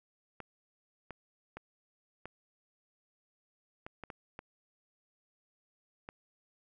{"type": "clicks", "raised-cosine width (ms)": 0.5, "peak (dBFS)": -28, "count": 9, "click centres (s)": [0.403, 1.107, 1.57, 2.256, 3.865, 4.037, 4.102, 4.391, 6.089], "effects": []}